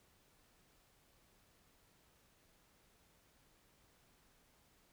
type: silence
effects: pink hiss -71 dBFS RMS until 4.92 s